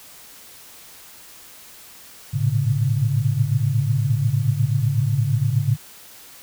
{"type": "tone cluster", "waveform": "sine", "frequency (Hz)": [106.9, 115.2, 120.8, 133.7, 141.1], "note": ["A2", "A#2", "B2", "C3", "C#3"], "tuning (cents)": [-49, -20, -38, 38, 31], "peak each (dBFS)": [-22, -23, -29, -29, -21], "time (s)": [2.33, 5.77], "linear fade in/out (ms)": 20, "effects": ["white hiss -44 dBFS RMS until 6.42 s"]}